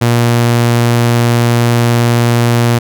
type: tone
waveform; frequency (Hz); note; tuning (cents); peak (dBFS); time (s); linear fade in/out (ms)
sawtooth; 118.7; A#2; +32; -4; 0.01-2.79; 10
effects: none